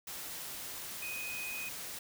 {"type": "tone in noise", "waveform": "sine", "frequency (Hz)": 2500, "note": "D#7", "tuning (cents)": 8, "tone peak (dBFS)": -39, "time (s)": [1.02, 1.69], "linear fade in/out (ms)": 5, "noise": "white", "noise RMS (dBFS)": -43, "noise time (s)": [0.07, 1.99], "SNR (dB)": 1, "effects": []}